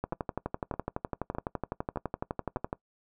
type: two click trains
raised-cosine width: 1 ms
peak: -17 / -20 dBFS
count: 33 / 5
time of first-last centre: 0.04-2.729 / 0.13-2.569 s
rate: 11.9 / 1.64 Hz
effects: noise-tail reverb RT60 0.1 s tail -21 dB re dry